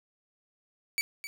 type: tone with echo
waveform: sawtooth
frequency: 2289 Hz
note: D7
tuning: 45 cents flat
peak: -23 dBFS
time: 0.98-1.01 s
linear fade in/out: 0 ms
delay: 260 ms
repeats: 1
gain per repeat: -11 dB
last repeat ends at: 1.27 s
effects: none